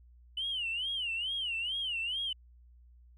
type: tone with vibrato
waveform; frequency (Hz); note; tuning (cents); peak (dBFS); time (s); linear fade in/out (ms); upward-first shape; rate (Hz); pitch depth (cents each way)
sine; 2960; F#7; 0; -31; 0.37-2.33; 5; sine; 2.3; 180
effects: tanh soft clip ceiling -27 dBFS + added 60 Hz sine -55 dBFS peak until 3.17 s